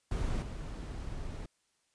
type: noise with level steps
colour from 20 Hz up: brown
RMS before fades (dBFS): -33 / -40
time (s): 0.11-1.46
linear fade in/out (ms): 5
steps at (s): 0.42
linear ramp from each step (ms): 2
effects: white hiss -75 dBFS RMS until 1.94 s + resampled to 22050 Hz